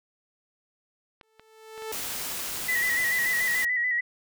clicks, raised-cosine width 0.3 ms, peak -30 dBFS, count 6, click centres 1.212 / 1.396 / 1.778 / 1.822 / 1.996 / 2.401 s
sawtooth tone with exponential growth, 440 Hz, A4, in tune, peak -27 dBFS, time 1.23-1.92 s, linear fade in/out 2 ms, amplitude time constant 150 ms
white noise, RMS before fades -33 dBFS, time 1.92-3.65 s, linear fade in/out 5 ms
sine tone with vibrato, 1951 Hz, B6, 22 cents flat, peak -23 dBFS, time 2.68-4.01 s, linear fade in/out 10 ms, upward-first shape square, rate 6.9 Hz, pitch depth 42 cents each way
effects none

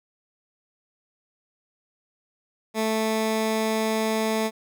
15% pulse tone, 220 Hz, A3, in tune, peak -16 dBFS, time 2.74-4.51 s, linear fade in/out 50 ms, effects none

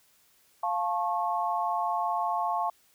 sine chord, F augmented, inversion none, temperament just, 698.5 / 873.1 / 1091.3 Hz, F5 / A5 / C#6, 0 / -14 / -27 cents, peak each -30 / -30 / -31 dBFS, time 0.63-2.7 s, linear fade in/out 5 ms, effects white hiss -64 dBFS RMS until 2.94 s

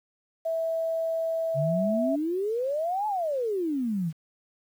sine tone, 654 Hz, E5, 14 cents flat, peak -25 dBFS, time 0.45-2.16 s, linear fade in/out 10 ms
sine exponential two-way sweep, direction up then down, 136.1 to 869 to 151.6 Hz, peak -25 dBFS, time 1.54-4.13 s, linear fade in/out 50 ms, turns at 3.07 s
effects 9-bit

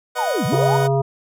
25% pulse chord, B major, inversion none, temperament equal, 493.9 / 622.3 / 740 Hz, B4 / D#5 / F#5, 0 / 0 / 0 cents, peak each -24 dBFS, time 0.15-0.88 s, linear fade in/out 20 ms
sine linear two-way sweep, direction down then up, 975 to 110 to 975 Hz, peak -19 dBFS, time 0.18-0.77 s, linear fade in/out 10 ms, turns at 0.46 s
harmonic tone, 136.6 Hz, C#3, 25 cents flat, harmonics 1 / 3 / 5 / 7 / 9, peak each -18 / -20 / -22 / -29 / -36 dBFS, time 0.52-1.02 s, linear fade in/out 10 ms
effects none

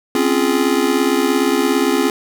square chord, Db major seventh, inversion third, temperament just, 259.9 / 277.2 / 346.5 / 415.8 Hz, C4 / Db4 / F4 / Ab4, -11 / 0 / -14 / +2 cents, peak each -20 dBFS, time 0.15-2.1 s, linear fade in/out 2 ms, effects none

